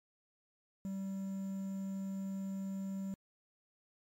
triangle tone with quantisation, 193.7 Hz, G3, 20 cents flat, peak -35 dBFS, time 0.85-3.14 s, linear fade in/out 0 ms, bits 10, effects MP3 64 kbps

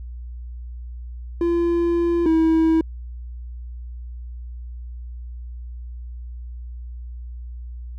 triangle tone pair in turn, 341.8 / 322.9 Hz, F4 / E4, -37 / -36 cents, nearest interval minor second, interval 99 cents, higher first, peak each -15 / -12 dBFS, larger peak second, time 1.41-2.26 / 2.26-2.81 s, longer first, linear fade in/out 2 ms, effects added 60 Hz sine -31 dBFS peak until 7.98 s

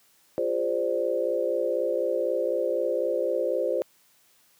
sine chord, D half-diminished seventh, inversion first, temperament equal with one note detuned, 349.2 / 407.5 / 523.3 / 587.3 Hz, F4 / Ab4 / C5 / D5, 0 / -33 / 0 / 0 cents, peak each -31 / -31 / -26 / -30 dBFS, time 0.38-3.82 s, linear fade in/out 0 ms, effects white hiss -62 dBFS RMS until 4.59 s + high-pass 100 Hz 12 dB/octave

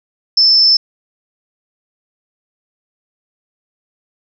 sine tone with amplitude modulation, 5274 Hz, E8, in tune, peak -4 dBFS, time 0.37-0.77 s, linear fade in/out 5 ms, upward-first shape sine, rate 229 Hz, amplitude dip 55%, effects none

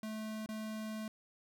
square tone with dropouts, 217.2 Hz, A3, 22 cents flat, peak -40 dBFS, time 0.03-1.08 s, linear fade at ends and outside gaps 2 ms, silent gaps 0.461-0.489 s, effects none

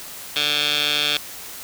15% pulse tone with band-pass filter, 147.6 Hz, D3, 9 cents sharp, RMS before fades -21 dBFS, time 0.36-1.17 s, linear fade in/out 2 ms, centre 3400 Hz, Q 3.7, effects white hiss -36 dBFS RMS until 1.63 s

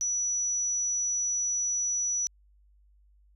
sine tone, 5900 Hz, F#8, 6 cents flat, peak -26 dBFS, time 0.01-2.27 s, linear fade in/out 0 ms, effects added 50 Hz sine -58 dBFS peak until 3.35 s

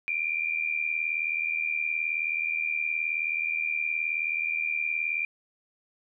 sine tone pair together, 2349 / 2428 Hz, D7 / D#7, 0 / -43 cents, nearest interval minor second, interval 57 cents, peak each -29 / -29 dBFS, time 0.08-5.25 s, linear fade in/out 0 ms, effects none

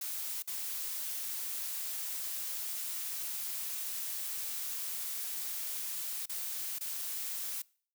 blue noise with dropouts, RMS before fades -38 dBFS, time 0.01-7.62 s, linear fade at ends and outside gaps 5 ms, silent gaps 0.424-0.474 / 6.258-6.294 / 6.786-6.808 s, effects noise-tail reverb RT60 0.5 s tail -24 dB re dry

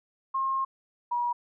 sine tone pair in turn, 1070 / 961.9 Hz, C6 / B5, +38 / -46 cents, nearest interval major second, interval 184 cents, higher first, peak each -25 dBFS, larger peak neither, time 0.34-0.65 / 1.11-1.33 s, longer first, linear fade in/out 10 ms, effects none

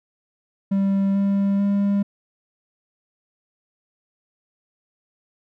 triangle tone with pitch steps, 196 / 198.28 / 200.6 Hz, G3 / G3 / G3, 0 / +20 / +40 cents, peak -15 dBFS, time 0.71-2.03 s, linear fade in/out 10 ms, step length 440 ms, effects none

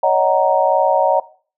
sine chord, D# minor seventh, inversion third, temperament just, 560 / 622.3 / 746.7 / 933.4 Hz, C#5 / D#5 / F#5 / A#5, +18 / 0 / +16 / +2 cents, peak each -17 dBFS, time 0.03-1.2 s, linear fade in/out 5 ms, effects noise-tail reverb RT60 0.4 s tail -18 dB re dry

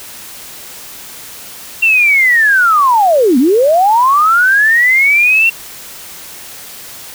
sine linear two-way sweep, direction down then up, 2742 to 233.1 to 2742 Hz, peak -6 dBFS, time 1.82-5.5 s, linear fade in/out 10 ms, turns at 3.38 s, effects white hiss -31 dBFS RMS until 7.14 s

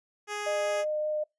10% pulse tone, 415.7 Hz, G#4, 2 cents sharp, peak -24 dBFS, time 0.27-0.85 s, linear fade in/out 50 ms
sine tone with vibrato, 609 Hz, D#5, 37 cents flat, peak -27 dBFS, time 0.46-1.24 s, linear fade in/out 10 ms, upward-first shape triangle, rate 5.2 Hz, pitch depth 8 cents each way
effects noise-tail reverb RT60 0.2 s tail -26 dB re dry + resampled to 22050 Hz

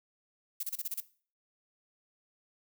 violet noise bursts, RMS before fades -35 dBFS, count 7, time 0.6-1.004 s, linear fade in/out 5 ms, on 32 ms, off 30 ms, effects noise-tail reverb RT60 0.4 s tail -17 dB re dry

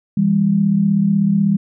sine tone pair together, 164.81 / 201 Hz, E3 / G3, 0 / +44 cents, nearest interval minor third, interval 344 cents, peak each -18 / -13 dBFS, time 0.17-1.57 s, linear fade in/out 5 ms, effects none

